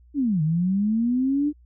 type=linear two-way sweep; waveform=sine; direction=down then up; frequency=301.5 to 150 to 301.5 Hz; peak=-19 dBFS; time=0.14-1.53 s; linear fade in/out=50 ms; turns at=0.42 s; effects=added 60 Hz sine -50 dBFS peak until 1.65 s